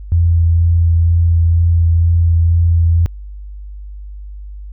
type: tone with vibrato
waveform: sine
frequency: 84.2 Hz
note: E2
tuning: 37 cents sharp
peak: -8 dBFS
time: 0.12-3.06 s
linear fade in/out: 0 ms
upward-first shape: sine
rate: 2.1 Hz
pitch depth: 13 cents each way
effects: added 50 Hz sine -27 dBFS peak until 4.72 s